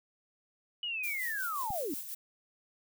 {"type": "linear sweep", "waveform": "sine", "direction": "down", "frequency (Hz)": [2960, 246.9], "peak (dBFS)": -33, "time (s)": [0.83, 1.94], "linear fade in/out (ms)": 2}
{"type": "noise with tremolo", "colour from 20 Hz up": "violet", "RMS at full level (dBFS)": -39, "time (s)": [1.03, 2.15], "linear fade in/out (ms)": 10, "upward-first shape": "sine", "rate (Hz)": 5.6, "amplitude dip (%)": 50}
{"type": "click", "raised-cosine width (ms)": 5, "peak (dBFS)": -30, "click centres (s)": 1.705}
{"effects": []}